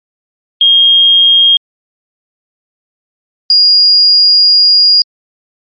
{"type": "tone pair in turn", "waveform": "sine", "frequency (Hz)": [3239, 4853], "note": ["G#7", "D#8"], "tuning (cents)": [-44, -44], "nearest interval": "perfect fifth", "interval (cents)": 700, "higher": "second", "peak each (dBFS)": -3, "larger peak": "neither", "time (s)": [[0.61, 1.57], [3.5, 5.02]], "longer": "second", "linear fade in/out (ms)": 2, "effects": ["MP3 48 kbps"]}